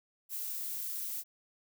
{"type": "noise", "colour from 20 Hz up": "violet", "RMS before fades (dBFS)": -38, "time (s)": [0.29, 1.24], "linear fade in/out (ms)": 50, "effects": []}